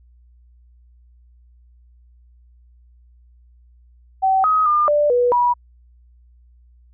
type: tone with pitch steps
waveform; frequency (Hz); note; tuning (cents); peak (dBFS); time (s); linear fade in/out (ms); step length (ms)
sine; 765 / 1263 / 1205 / 590 / 488.4 / 971; G5 / D#6 / D6 / D5 / B4 / B5; -42 / +26 / +44 / +8 / -19 / -30; -13; 4.22-5.54; 20; 220
effects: added 60 Hz sine -48 dBFS peak until 6.93 s